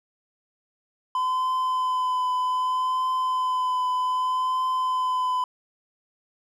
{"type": "tone with vibrato", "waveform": "triangle", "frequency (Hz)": 1016, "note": "B5", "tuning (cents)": 49, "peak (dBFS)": -20, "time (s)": [1.15, 5.44], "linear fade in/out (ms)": 2, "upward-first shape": "triangle", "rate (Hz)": 0.64, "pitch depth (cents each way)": 18, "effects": []}